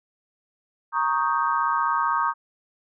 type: chord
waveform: sine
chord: Eb dominant seventh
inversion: second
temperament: equal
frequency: 932.3 / 1108.7 / 1244.5 / 1568 Hz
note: Bb5 / Db6 / Eb6 / G6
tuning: 0 / 0 / 0 / 0 cents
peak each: -25 / -25 / -25 / -30 dBFS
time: 0.92-2.34 s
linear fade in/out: 50 ms
effects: none